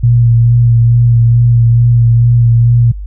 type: tone with vibrato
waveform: sine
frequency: 117.9 Hz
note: A#2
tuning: 20 cents sharp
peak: -4 dBFS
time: 0.03-2.92 s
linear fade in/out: 10 ms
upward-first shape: sine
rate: 2.3 Hz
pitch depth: 24 cents each way
effects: added 50 Hz sine -20 dBFS peak until 3.06 s